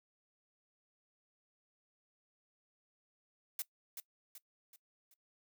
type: noise with echo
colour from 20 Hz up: blue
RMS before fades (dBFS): -38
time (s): 3.59-3.62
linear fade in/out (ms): 2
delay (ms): 380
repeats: 4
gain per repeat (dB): -7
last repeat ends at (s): 5.14
effects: noise-tail reverb RT60 0.1 s tail -19 dB re dry